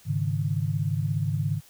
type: chord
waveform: sine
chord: Ab suspended fourth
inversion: none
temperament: equal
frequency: 103.83 / 138.59 / 155.56 Hz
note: Ab2 / Db3 / Eb3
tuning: 0 / 0 / 0 cents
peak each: -28 dBFS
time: 0.05-1.61 s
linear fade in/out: 50 ms
effects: white hiss -55 dBFS RMS until 1.69 s